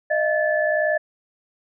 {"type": "tone cluster", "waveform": "sine", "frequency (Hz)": [616, 677, 1736], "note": ["D#5", "E5", "A6"], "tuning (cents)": [-17, 46, -24], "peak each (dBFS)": [-20, -26, -23], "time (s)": [0.1, 0.98], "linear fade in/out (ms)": 10, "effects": []}